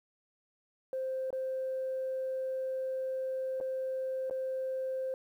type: tone with dropouts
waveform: sine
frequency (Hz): 523.3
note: C5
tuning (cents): 0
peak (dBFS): -31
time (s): 0.93-5.14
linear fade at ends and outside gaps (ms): 1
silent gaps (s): 1.305-1.328 / 3.602-3.61 / 4.298-4.309
effects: tanh soft clip ceiling -28 dBFS + 11-bit